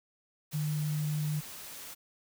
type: tone in noise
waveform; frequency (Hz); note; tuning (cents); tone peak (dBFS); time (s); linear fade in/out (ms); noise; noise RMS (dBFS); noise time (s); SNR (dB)
sine; 151.1; D3; +50; -29; 0.53-1.41; 20; white; -45; 0.51-1.95; +13
effects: none